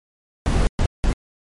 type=noise bursts at uneven times; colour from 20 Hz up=brown; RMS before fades=-17 dBFS; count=3; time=0.46-0.67 / 0.79-0.86 / 1.04-1.13 s; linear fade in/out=0 ms; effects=MP3 48 kbps